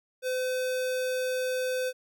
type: tone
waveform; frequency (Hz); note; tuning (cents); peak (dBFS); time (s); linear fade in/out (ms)
square; 510; C5; -44; -28; 0.22-1.93; 50
effects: none